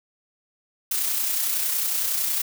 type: noise with amplitude modulation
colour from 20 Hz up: blue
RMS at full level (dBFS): -23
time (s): 0.91-2.42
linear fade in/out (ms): 5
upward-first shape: sine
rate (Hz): 30.9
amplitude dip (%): 35
effects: none